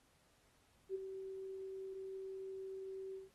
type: tone with ADSR envelope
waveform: sine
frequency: 383.3 Hz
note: G4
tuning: 39 cents flat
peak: -35 dBFS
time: 0.89-3.3 s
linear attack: 58 ms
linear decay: 17 ms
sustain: -9 dB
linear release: 150 ms
effects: pink hiss -73 dBFS RMS until 3.34 s + AAC 32 kbps